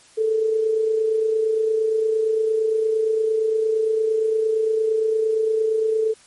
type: tone with amplitude modulation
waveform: sine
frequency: 440 Hz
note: A4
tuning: in tune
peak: -15 dBFS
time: 0.17-6.14 s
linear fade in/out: 20 ms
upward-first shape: sine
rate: 28.7 Hz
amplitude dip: 45%
effects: white hiss -51 dBFS RMS until 6.26 s + MP3 48 kbps